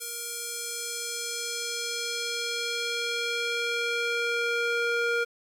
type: tone with band-pass filter sweep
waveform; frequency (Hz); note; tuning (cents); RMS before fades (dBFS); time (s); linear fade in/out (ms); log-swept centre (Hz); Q
square; 470.8; A#4; +17; -30; 0-5.25; 20; 11000 to 1500; 1
effects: 9-bit